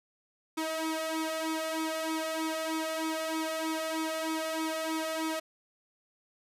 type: tone with flanger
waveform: sawtooth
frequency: 319.3 Hz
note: D#4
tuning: 45 cents sharp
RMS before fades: -33 dBFS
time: 0.57-5.4 s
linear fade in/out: 10 ms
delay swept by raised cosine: 0.84 to 1.7 ms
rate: 3.2 Hz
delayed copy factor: +0.8
effects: resampled to 32000 Hz + 10-bit